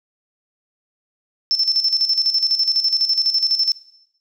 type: tone with tremolo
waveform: sine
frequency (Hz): 5320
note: E8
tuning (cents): +15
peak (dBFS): -13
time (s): 1.51-3.72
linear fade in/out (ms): 0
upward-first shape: square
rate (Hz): 12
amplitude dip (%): 65
effects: noise-tail reverb RT60 0.8 s tail -18 dB re dry